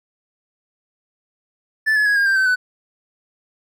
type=tone with pitch steps; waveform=triangle; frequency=1751 / 1706.1 / 1662.3 / 1619.6 / 1578.1 / 1537.6 / 1498.1 Hz; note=A6 / G#6 / G#6 / G#6 / G6 / G6 / F#6; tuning=-9 / +46 / +1 / -44 / +11 / -34 / +21 cents; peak=-12 dBFS; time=1.86-2.56 s; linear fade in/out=20 ms; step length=100 ms; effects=none